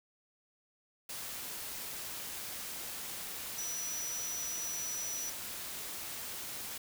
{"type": "tone in noise", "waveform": "sine", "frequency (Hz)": 5890, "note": "F#8", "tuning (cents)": -9, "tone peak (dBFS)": -37, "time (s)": [3.58, 5.3], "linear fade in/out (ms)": 5, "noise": "white", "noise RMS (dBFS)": -42, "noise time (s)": [1.09, 6.78], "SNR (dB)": 2, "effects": []}